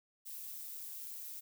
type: noise with amplitude modulation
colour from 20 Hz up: violet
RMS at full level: -44 dBFS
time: 0.25-1.41 s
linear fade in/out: 20 ms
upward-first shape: sine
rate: 151 Hz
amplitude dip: 40%
effects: none